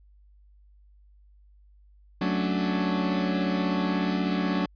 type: chord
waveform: 40% pulse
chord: D major seventh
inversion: first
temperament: equal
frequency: 185 / 220 / 277.2 / 293.7 Hz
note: F#3 / A3 / C#4 / D4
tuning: 0 / 0 / 0 / 0 cents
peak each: -26 / -31 / -31 / -30 dBFS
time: 2.21-4.66 s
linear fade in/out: 5 ms
effects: added 50 Hz sine -53 dBFS peak until 4.75 s + resampled to 11025 Hz